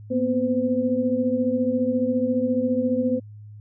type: tone cluster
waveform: sine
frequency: 239.3 / 253.8 / 511 Hz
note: A#3 / B3 / C5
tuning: +46 / +47 / -41 cents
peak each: -24 dBFS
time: 0.1-3.2 s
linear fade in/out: 20 ms
effects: added 105 Hz sine -39 dBFS peak until 3.6 s